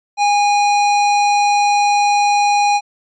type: tone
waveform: square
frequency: 820 Hz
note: G#5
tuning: 22 cents flat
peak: -12 dBFS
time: 0.17-2.81 s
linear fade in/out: 50 ms
effects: resampled to 16000 Hz